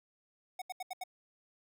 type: tone bursts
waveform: square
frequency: 740 Hz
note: F#5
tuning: in tune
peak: -38 dBFS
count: 5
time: 0.59-1.038 s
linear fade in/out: 5 ms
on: 28 ms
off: 77 ms
effects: none